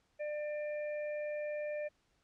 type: harmonic tone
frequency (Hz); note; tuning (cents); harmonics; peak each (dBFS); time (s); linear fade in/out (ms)
597; D5; +28; 1 / 3 / 4; -36 / -50 / -50; 0.19-1.89; 20
effects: pink hiss -75 dBFS RMS until 2.23 s + low-pass 7000 Hz 12 dB/octave